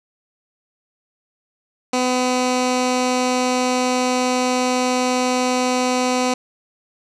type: tone with low-pass filter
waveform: 15% pulse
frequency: 252.2 Hz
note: B3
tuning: 36 cents sharp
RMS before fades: -19 dBFS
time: 1.93-6.34 s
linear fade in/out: 5 ms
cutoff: 7100 Hz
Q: 1.6
effects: none